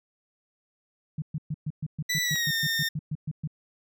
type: tone bursts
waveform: sine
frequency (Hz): 152.7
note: D#3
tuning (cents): -32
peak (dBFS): -27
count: 15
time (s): 1.18-3.475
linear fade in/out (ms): 5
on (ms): 41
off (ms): 120
type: tone with pitch glide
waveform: 20% pulse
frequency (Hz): 1975.5 to 1822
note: B6 to A#6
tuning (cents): 0 to -40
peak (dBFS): -20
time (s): 2.09-2.89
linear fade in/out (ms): 10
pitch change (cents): -140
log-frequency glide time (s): 2.22-2.53
type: click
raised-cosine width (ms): 0.3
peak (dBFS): -26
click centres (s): 2.358
effects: none